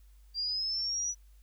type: linear sweep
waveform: sine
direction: up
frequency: 4716 to 5920 Hz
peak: -30 dBFS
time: 0.34-1.15 s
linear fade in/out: 50 ms
effects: added 50 Hz sine -54 dBFS peak until 1.42 s + white hiss -71 dBFS RMS until 1.42 s